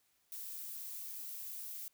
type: noise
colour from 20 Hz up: violet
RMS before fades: -45 dBFS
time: 0.32-1.88 s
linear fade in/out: 0 ms
effects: white hiss -75 dBFS RMS until 1.93 s